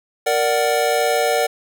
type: chord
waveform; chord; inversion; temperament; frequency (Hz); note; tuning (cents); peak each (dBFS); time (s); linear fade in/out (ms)
square; Bb augmented; none; equal with one note detuned; 466.2 / 587.3 / 744.3; Bb4 / D5 / F#5; 0 / 0 / +10; -21; 0.26-1.47; 10
effects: none